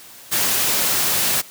white noise, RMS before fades -19 dBFS, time 0.31-1.42 s, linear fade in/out 20 ms, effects white hiss -42 dBFS RMS until 1.5 s + high-pass 80 Hz 12 dB/octave

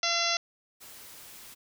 harmonic tone, 682 Hz, F5, 41 cents flat, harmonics 1 / 2 / 3 / 4 / 5 / 6 / 7 / 8 / 9, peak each -34 / -34 / -34 / -34 / -34 / -34 / -34 / -34 / -34 dBFS, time 0.03-0.37 s, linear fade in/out 2 ms
white noise, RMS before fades -48 dBFS, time 0.8-1.55 s, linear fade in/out 20 ms
effects none

